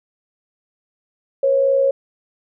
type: tone pair together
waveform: sine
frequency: 482.5 / 545 Hz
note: B4 / C#5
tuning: -40 / -29 cents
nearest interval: major second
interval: 211 cents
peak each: -23 / -13 dBFS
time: 1.43-1.91 s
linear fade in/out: 5 ms
effects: none